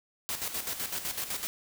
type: noise with tremolo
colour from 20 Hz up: white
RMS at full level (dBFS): -33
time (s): 0.29-1.47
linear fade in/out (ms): 0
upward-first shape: square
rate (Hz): 7.9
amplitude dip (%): 60
effects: none